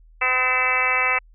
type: harmonic tone with a mistuned harmonic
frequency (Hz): 255.2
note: C4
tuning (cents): -43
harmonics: 2 / 3 / 4 / 5 / 6 / 7 / 8 / 9 / 10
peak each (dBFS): -32 / -30 / -28 / -26 / -32 / -30 / -23 / -24 / -24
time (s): 0.21-1.19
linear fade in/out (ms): 10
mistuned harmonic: 10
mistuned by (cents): +59
effects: added 40 Hz sine -47 dBFS peak until 1.34 s